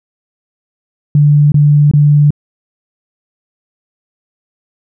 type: tone bursts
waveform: sine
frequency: 146.83 Hz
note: D3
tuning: in tune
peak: -4 dBFS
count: 3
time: 1.15-2.306 s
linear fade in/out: 2 ms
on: 370 ms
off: 23 ms
effects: none